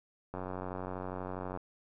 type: click train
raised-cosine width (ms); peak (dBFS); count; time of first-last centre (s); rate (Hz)
1; -25; 115; 0.34-1.574; 92.4
effects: none